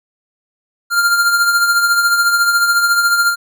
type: tone with tremolo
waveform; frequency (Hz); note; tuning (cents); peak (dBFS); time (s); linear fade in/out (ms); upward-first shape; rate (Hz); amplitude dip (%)
square; 1396.9; F6; 0; -9; 0.9-3.36; 50; triangle; 14; 55
effects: none